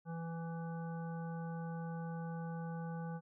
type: harmonic tone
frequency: 166 Hz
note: E3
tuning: 12 cents sharp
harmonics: 1 / 3 / 5 / 7 / 9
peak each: -40 / -50 / -50 / -57 / -56 dBFS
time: 0.05-3.21 s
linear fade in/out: 50 ms
effects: none